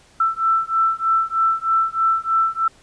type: beating tone pair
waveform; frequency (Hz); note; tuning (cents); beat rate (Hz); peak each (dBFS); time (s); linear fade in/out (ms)
sine; 1329 / 1332.2; E6 / E6; +14 / +18; 3.2; -19; 0.2-2.68; 5
effects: pink hiss -52 dBFS RMS until 2.82 s + resampled to 22050 Hz